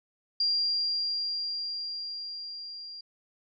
sine tone with level ramp, 4773 Hz, D8, 27 cents sharp, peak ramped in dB -23 to -40 dBFS, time 0.4-3.01 s, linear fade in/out 5 ms, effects none

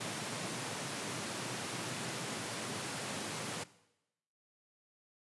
pink high-pass noise, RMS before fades -40 dBFS, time 0-3.64 s, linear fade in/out 10 ms, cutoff 110 Hz, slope 48 dB/octave, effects noise-tail reverb RT60 0.9 s tail -18 dB re dry + resampled to 24000 Hz

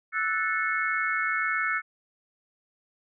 sine chord, F# minor seventh, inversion third, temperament equal with one note detuned, 1318.5 / 1480 / 1760 / 2187 Hz, E6 / F#6 / A6 / C#7, 0 / 0 / 0 / -24 cents, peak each -30 dBFS, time 0.12-1.82 s, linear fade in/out 50 ms, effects none

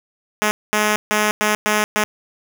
5% pulse tone bursts at uneven times, 211.8 Hz, G#3, 34 cents sharp, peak -4 dBFS, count 6, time 0.42-0.51 / 0.73-0.96 / 1.11-1.31 / 1.41-1.55 / 1.66-1.84 / 1.96-2.04 s, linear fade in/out 0 ms, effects none

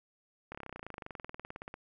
slowing click train, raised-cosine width 0.5 ms, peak -27 dBFS, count 30, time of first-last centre 0.52-1.741 s, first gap 27 ms, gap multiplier 1.03, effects none

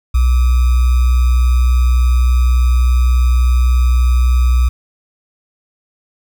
sine tone with sample-and-hold, 61.74 Hz, B1, in tune, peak -8 dBFS, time 0.14-4.69 s, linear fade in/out 10 ms, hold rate 1225 Hz, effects none

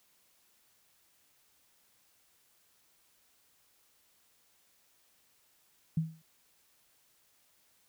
sine tone with exponential decay, 160.7 Hz, E3, 44 cents flat, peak -24 dBFS, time 5.97-6.22 s, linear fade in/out 5 ms, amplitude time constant 53 ms, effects white hiss -69 dBFS RMS until 7.88 s

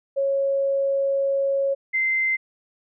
sine tone pair in turn, 550 / 2077 Hz, C#5 / C7, -14 / -13 cents, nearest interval octave + major seventh, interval 2301 cents, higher second, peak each -19 dBFS, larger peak neither, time 0.16-1.75 / 1.93-2.37 s, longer first, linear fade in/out 20 ms, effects none

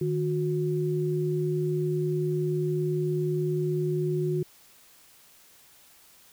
sine tone pair together, 153.29 / 363.6 Hz, D#3 / F#4, -25 / -30 cents, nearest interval octave + minor third, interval 1495 cents, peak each -27 dBFS, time 0.01-4.43 s, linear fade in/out 5 ms, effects white hiss -56 dBFS RMS until 6.32 s

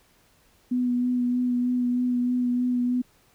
sine tone with vibrato, 246.9 Hz, B3, in tune, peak -21 dBFS, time 0.71-3.02 s, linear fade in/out 10 ms, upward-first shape sine, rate 3.2 Hz, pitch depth 17 cents each way, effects pink hiss -61 dBFS RMS until 3.34 s

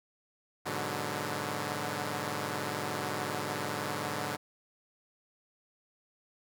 5% pulse chord, G# half-diminished seventh, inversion none, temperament equal, 103.83 / 123.47 / 146.83 / 185 Hz, G#2 / B2 / D3 / F#3, 0 / 0 / 0 / 0 cents, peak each -27 / -30 / -25 / -29 dBFS, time 0.65-4.37 s, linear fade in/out 20 ms, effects none

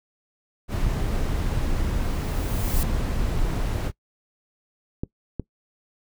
brown noise, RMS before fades -24 dBFS, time 0.68-3.92 s, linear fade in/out 50 ms
blue noise with exponential growth, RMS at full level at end -30 dBFS, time 1.58-2.83 s, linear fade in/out 0 ms, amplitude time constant 270 ms
clicks, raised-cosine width 3 ms, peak -14 dBFS, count 2, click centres 5.035 / 5.397 s
effects noise-tail reverb RT60 0.1 s tail -22 dB re dry

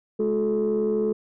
sine tone cluster, 212.2 / 360.5 / 432.4 Hz, G#3 / F#4 / A4, +38 / -45 / -30 cents, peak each -25 / -28 / -21 dBFS, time 0.19-1.13 s, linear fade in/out 10 ms, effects tanh soft clip ceiling -16 dBFS

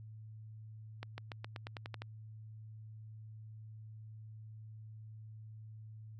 accelerating click train, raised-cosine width 0.3 ms, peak -27 dBFS, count 10, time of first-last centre 1.03-2.02 s, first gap 150 ms, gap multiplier 0.92, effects added 109 Hz sine -48 dBFS peak until 6.19 s

